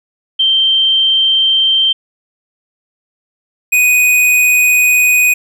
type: tone pair in turn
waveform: sine / square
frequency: 3136 / 2489 Hz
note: G7 / D#7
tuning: 0 / 0 cents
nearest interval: major third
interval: 400 cents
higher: first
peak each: -8 dBFS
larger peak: neither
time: 0.39-1.93 / 3.72-5.34 s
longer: second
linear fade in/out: 10 ms
effects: none